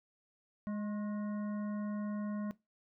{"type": "harmonic tone with a mistuned harmonic", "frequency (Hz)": 207.7, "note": "G#3", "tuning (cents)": 0, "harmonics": [1, 3, 5, 7, 9], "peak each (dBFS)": [-35, -48, -51, -58, -60], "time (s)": [0.67, 2.51], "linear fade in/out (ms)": 0, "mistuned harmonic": 5, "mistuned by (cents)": 55, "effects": ["noise-tail reverb RT60 0.2 s tail -18 dB re dry"]}